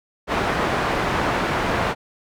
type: low-pass noise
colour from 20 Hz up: white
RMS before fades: -22 dBFS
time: 0.27-1.95 s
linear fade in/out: 50 ms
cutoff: 1300 Hz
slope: 12 dB/octave
effects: none